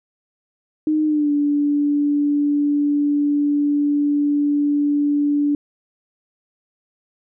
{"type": "tone with pitch glide", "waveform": "sine", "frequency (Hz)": [307.8, 290.5], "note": ["D#4", "D4"], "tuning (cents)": [-19, -19], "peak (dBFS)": -15, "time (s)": [0.87, 5.55], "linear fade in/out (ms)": 2, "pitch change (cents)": -100, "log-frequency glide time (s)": [1.05, 1.31], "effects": []}